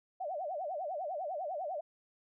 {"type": "tone with vibrato", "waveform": "sine", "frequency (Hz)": 666, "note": "E5", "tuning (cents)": 18, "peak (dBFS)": -35, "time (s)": [0.2, 1.81], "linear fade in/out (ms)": 10, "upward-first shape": "sine", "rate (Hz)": 10, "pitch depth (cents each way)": 250, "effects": []}